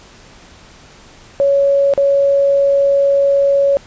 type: tone with dropouts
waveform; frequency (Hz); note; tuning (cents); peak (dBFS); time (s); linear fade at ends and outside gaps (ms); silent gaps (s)
sine; 558; C#5; +11; -9; 1.4-3.77; 0; 1.937-1.977
effects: pink hiss -42 dBFS RMS until 3.86 s + resampled to 16000 Hz